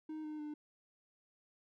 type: tone with pitch steps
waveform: triangle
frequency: 311.1 / 305.4 / 299.8 Hz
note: D#4 / D#4 / D4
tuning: 0 / -32 / +36 cents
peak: -39 dBFS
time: 0.09-0.54 s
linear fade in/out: 5 ms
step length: 150 ms
effects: none